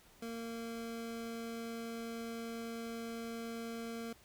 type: tone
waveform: 25% pulse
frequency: 230 Hz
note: A#3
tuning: 23 cents flat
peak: -37 dBFS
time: 0.22-4.13 s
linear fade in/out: 5 ms
effects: pink hiss -63 dBFS RMS until 4.24 s